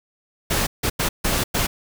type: noise bursts at uneven times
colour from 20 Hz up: pink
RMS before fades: -21 dBFS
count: 5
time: 0.5-0.67 / 0.83-0.9 / 0.99-1.09 / 1.24-1.44 / 1.54-1.67 s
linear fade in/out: 10 ms
effects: none